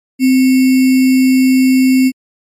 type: tone with sample-and-hold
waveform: sine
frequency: 259.7 Hz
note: C4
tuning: 13 cents flat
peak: -6 dBFS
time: 0.19-2.12 s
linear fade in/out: 50 ms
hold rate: 2450 Hz
effects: MP3 64 kbps